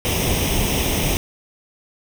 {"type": "noise with comb filter", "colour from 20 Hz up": "pink", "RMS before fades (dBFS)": -20, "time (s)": [0.05, 1.17], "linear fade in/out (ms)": 0, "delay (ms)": 0.34, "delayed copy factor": 0.7, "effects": []}